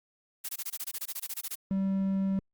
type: noise bursts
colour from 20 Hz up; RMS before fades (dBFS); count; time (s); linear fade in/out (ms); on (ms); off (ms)
blue; -35; 16; 0.44-1.554; 10; 49; 22
type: tone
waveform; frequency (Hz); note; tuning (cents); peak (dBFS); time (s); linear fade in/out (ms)
triangle; 193.4; G3; -23; -24; 1.71-2.39; 0
effects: Opus 48 kbps